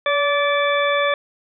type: harmonic tone with a mistuned harmonic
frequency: 580 Hz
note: D5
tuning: 22 cents flat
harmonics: 1 / 2 / 3 / 4 / 6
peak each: -19 / -22 / -24 / -25 / -27 dBFS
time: 0.06-1.14 s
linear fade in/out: 2 ms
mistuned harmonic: 1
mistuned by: -25 cents
effects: none